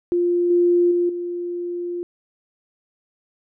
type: tone with level steps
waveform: sine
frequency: 350 Hz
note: F4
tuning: 4 cents sharp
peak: -16 / -13 / -16 / -24 dBFS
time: 0.12-2.03 s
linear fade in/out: 0 ms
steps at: 0.5 / 0.91 / 1.09 s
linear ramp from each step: 5 ms
effects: none